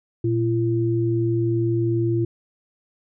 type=tone pair together; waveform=sine; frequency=117.4 / 340 Hz; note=A#2 / F4; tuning=+13 / -46 cents; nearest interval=octave + tritone; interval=1841 cents; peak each=-21 dBFS; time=0.24-2.25 s; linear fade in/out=5 ms; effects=none